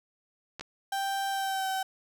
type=clicks; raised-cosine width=0.2 ms; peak=-21 dBFS; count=2; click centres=0.596 / 0.61 s
type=tone with pitch glide; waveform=35% pulse; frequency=785 to 765.7 Hz; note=G5 to G5; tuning=+2 to -41 cents; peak=-27 dBFS; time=0.92-1.83 s; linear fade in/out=5 ms; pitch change=-43 cents; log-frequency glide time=1.3-1.68 s
effects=none